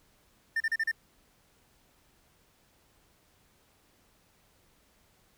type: tone bursts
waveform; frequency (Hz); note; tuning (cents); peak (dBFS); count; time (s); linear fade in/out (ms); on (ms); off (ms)
triangle; 1800; A6; +39; -24; 5; 0.56-0.915; 5; 43; 35
effects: pink hiss -66 dBFS RMS until 5.37 s